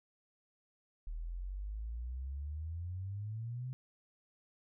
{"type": "exponential sweep", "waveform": "sine", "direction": "up", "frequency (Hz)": [38.49, 130.81], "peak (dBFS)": -38, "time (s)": [1.07, 3.73], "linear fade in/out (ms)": 0, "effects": []}